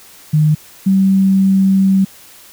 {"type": "tone pair in turn", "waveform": "sine", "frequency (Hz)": [152.9, 192.64], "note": ["D#3", "G3"], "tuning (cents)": [-30, -30], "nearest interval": "major third", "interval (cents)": 400, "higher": "second", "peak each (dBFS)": -8, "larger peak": "neither", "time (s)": [[0.33, 0.55], [0.86, 2.05]], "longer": "second", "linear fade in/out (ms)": 10, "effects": ["white hiss -41 dBFS RMS until 2.52 s"]}